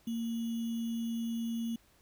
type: tone with sample-and-hold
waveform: sine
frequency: 230 Hz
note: A#3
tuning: 23 cents flat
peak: -32 dBFS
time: 0.07-1.76 s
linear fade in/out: 5 ms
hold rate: 3150 Hz
effects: pink hiss -66 dBFS RMS until 2.01 s